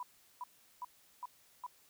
sine tone bursts, 987.8 Hz, B5, in tune, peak -39 dBFS, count 5, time 0-1.665 s, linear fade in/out 2 ms, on 29 ms, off 380 ms, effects white hiss -66 dBFS RMS until 1.89 s

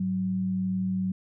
sine tone pair together, 104.88 / 187.1 Hz, G#2 / F#3, +17 / +20 cents, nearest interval minor seventh, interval 1003 cents, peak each -37 / -25 dBFS, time 0-1.12 s, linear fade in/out 5 ms, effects none

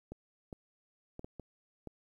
clicks, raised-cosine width 2 ms, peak -30 dBFS, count 6, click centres 0.12 / 0.528 / 1.194 / 1.245 / 1.397 / 1.873 s, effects 11-bit

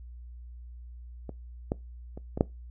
clicks, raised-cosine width 2 ms, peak -24 / -14 / -27 / -19 / -7 dBFS, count 5, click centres 1.293 / 1.719 / 2.175 / 2.375 / 2.409 s, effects noise-tail reverb RT60 0.2 s tail -22 dB re dry + added 60 Hz sine -42 dBFS peak until 2.7 s

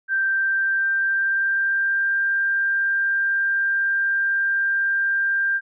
sine tone with pitch glide, 1568 to 1589 Hz, G6 to G6, 0 to +23 cents, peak -18 dBFS, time 0.08-5.61 s, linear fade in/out 50 ms, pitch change +23 cents, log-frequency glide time 0.26-2.17 s, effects none

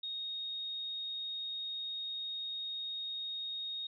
sine tone, 3729 Hz, A#7, in tune, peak -37 dBFS, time 0.03-3.87 s, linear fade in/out 5 ms, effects none

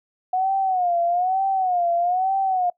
sine tone with vibrato, 730 Hz, F#5, 24 cents flat, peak -18 dBFS, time 0.33-2.7 s, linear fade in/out 5 ms, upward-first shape sine, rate 1.1 Hz, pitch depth 110 cents each way, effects noise-tail reverb RT60 0.1 s tail -21 dB re dry

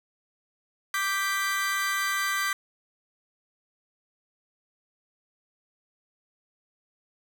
40% pulse chord, G major, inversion second, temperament equal, 1174.7 / 1568 / 1975.5 Hz, D6 / G6 / B6, 0 / 0 / 0 cents, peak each -29 dBFS, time 0.94-2.53 s, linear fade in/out 2 ms, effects none

